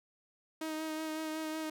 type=tone with vibrato; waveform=sawtooth; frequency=314.2 Hz; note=D#4; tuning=17 cents sharp; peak=-32 dBFS; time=0.61-1.7 s; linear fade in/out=5 ms; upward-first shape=sine; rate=5.4 Hz; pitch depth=19 cents each way; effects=none